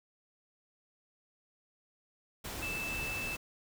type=tone in noise; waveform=sine; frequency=2637 Hz; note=E7; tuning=in tune; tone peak=-36 dBFS; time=2.62-3.36 s; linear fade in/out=10 ms; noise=pink; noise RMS=-41 dBFS; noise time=2.44-3.37 s; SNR=+2 dB; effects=none